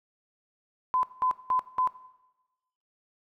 sine tone bursts, 1016 Hz, B5, 49 cents sharp, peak -22 dBFS, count 4, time 0.94-1.874 s, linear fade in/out 0 ms, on 91 ms, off 190 ms, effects noise-tail reverb RT60 1.0 s tail -17 dB re dry

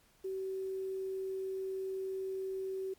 sine tone with quantisation, 381.6 Hz, G4, 47 cents flat, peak -35 dBFS, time 0.24-2.94 s, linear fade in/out 10 ms, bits 10, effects pink hiss -67 dBFS RMS until 2.98 s + MP3 96 kbps

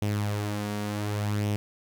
sawtooth tone with flanger, 103.83 Hz, G#2, in tune, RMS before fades -29 dBFS, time 0.02-1.56 s, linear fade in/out 0 ms, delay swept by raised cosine 0.33 to 4.33 ms, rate 0.68 Hz, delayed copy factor +0.5, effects none

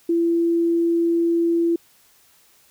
sine tone, 337.2 Hz, E4, 39 cents sharp, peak -16 dBFS, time 0.09-1.76 s, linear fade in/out 5 ms, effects white hiss -56 dBFS RMS until 2.7 s

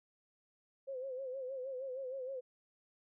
sine tone with vibrato, 523.3 Hz, C5, in tune, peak -39 dBFS, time 0.87-2.41 s, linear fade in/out 20 ms, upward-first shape sine, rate 6.4 Hz, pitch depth 78 cents each way, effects none

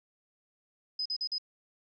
sine tone bursts, 5030 Hz, D#8, 18 cents sharp, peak -30 dBFS, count 4, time 0.99-1.383 s, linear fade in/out 5 ms, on 66 ms, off 43 ms, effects none

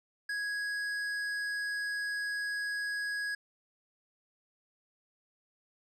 sine tone with hard clipping, 1661.2 Hz, G#6, in tune, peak -34 dBFS, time 0.29-3.35 s, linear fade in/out 5 ms, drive 9 dB, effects none

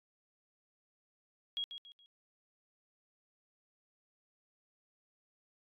sine tone with echo, 3299 Hz, G#7, 12 cents flat, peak -34 dBFS, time 1.57-1.64 s, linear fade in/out 0 ms, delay 140 ms, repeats 3, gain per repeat -9 dB, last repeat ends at 2.06 s, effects AAC 64 kbps

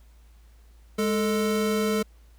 square tone pair together, 207.7 / 440.6 Hz, G#3 / A4, 0 / +2 cents, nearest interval octave + minor second, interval 1302 cents, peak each -26 dBFS, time 0.98-2.03 s, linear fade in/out 10 ms, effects added 56 Hz sine -50 dBFS peak until 2.38 s + pink hiss -64 dBFS RMS until 2.38 s

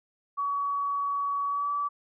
sine tone with pitch glide, 1131 to 1152.1 Hz, C#6 to D6, +34 to -34 cents, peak -26 dBFS, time 0.37-1.89 s, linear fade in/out 20 ms, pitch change +32 cents, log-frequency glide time 1.47-1.71 s, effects none

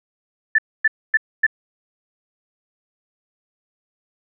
sine tone bursts, 1760 Hz, A6, in tune, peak -11 dBFS, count 4, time 0.55-1.466 s, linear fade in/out 5 ms, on 34 ms, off 260 ms, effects none

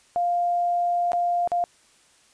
sine tone with dropouts, 700 Hz, F5, 4 cents sharp, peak -20 dBFS, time 0.16-1.64 s, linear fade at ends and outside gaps 0 ms, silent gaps 1.119-1.132 / 1.475-1.518 s, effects white hiss -58 dBFS RMS until 2.33 s + resampled to 22050 Hz

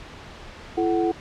sine tone cluster, 337.7 / 434.6 / 744 Hz, E4 / A4 / F#5, +42 / -21 / +9 cents, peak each -21 / -26 / -26 dBFS, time 0.77-1.12 s, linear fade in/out 10 ms, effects pink hiss -41 dBFS RMS until 1.2 s + low-pass 4000 Hz 12 dB/octave

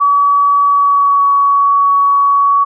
sine tone with pitch glide, 1139 to 1125.3 Hz, C#6 to C#6, +47 to +26 cents, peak -7 dBFS, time 0-2.65 s, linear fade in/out 20 ms, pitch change -21 cents, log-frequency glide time 0.65-1.26 s, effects none

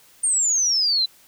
sine exponential sweep, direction down, 8910 to 3965 Hz, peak -17 dBFS, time 0.23-1.06 s, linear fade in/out 10 ms, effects white hiss -53 dBFS RMS until 1.27 s

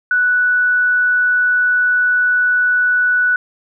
sine tone, 1480 Hz, F#6, in tune, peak -11 dBFS, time 0.11-3.36 s, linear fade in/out 2 ms, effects none

